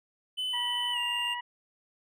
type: tone with pitch glide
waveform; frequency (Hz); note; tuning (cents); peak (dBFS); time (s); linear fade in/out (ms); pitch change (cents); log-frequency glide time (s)
triangle; 3019 to 2801; F#7 to F7; +34 to +4; -28; 0.37-1.35; 20; -130; 0.92-0.98
type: harmonic tone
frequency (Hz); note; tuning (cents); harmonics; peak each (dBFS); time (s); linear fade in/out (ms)
969; B5; -33; 1 / 2 / 3; -35 / -38 / -41; 0.53-1.41; 10
effects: none